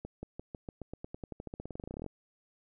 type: accelerating click train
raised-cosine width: 2 ms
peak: -27 dBFS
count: 28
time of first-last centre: 0.05-2.063 s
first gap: 180 ms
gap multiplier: 0.92
effects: none